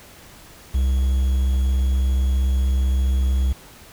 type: tone with quantisation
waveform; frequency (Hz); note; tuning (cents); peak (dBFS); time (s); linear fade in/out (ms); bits
triangle; 65.41; C2; 0; -14; 0.74-3.53; 10; 7
effects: pink hiss -45 dBFS RMS until 3.92 s